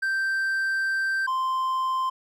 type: tone pair in turn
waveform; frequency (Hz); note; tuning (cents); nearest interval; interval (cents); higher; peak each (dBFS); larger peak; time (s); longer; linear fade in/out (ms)
triangle; 1565 / 1042.3; G6 / C6; -3 / -7; perfect fifth; 704; first; -21; neither; 0.02-1.27 / 1.27-2.1; first; 10
effects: none